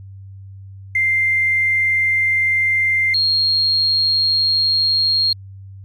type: tone pair in turn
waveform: triangle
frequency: 2093 / 4252 Hz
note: C7 / C8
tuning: 0 / +27 cents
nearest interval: octave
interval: 1227 cents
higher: second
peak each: -10 dBFS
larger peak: neither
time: 0.95-3.14 / 3.14-5.33 s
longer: neither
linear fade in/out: 5 ms
effects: tanh soft clip ceiling -12 dBFS + added 97 Hz sine -34 dBFS peak until 5.84 s